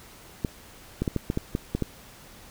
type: clicks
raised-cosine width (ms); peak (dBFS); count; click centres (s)
3; -12; 9; 0.448 / 1.02 / 1.078 / 1.163 / 1.301 / 1.374 / 1.551 / 1.75 / 1.823
effects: pink hiss -49 dBFS RMS until 2.5 s